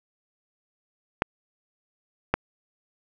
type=clicks; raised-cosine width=0.5 ms; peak=-5 dBFS; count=2; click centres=1.221 / 2.34 s; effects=none